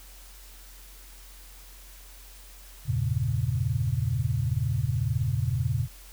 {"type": "chord", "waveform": "sine", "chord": "E diminished seventh", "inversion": "none", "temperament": "equal", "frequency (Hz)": [82.41, 98, 116.54, 138.59], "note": ["E2", "G2", "Bb2", "Db3"], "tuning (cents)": [0, 0, 0, 0], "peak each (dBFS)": [-32, -32, -27, -29], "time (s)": [2.85, 5.88], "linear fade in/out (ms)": 50, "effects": ["added 45 Hz sine -47 dBFS peak until 6.12 s", "white hiss -51 dBFS RMS until 6.12 s"]}